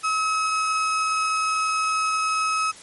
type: tone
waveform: 35% pulse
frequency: 1282 Hz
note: E6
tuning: 49 cents flat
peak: -19 dBFS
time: 0.03-2.72 s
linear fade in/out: 20 ms
effects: white hiss -44 dBFS RMS until 2.82 s + MP3 48 kbps